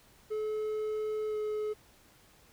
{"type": "tone with pitch glide", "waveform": "triangle", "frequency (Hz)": [430, 425.8], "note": ["A4", "G#4"], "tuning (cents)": [-40, 43], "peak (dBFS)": -29, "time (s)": [0.3, 1.74], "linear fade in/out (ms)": 20, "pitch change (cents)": -17, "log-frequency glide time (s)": [1.28, 1.36], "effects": ["pink hiss -61 dBFS RMS until 2.52 s"]}